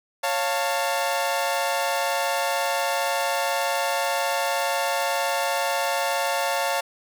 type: chord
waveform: sawtooth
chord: Db augmented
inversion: none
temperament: equal with one note detuned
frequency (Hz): 554.4 / 698.5 / 892.8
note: Db5 / F5 / A5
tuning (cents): 0 / 0 / +25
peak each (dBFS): -23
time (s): 0.23-6.81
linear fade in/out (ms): 10
effects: none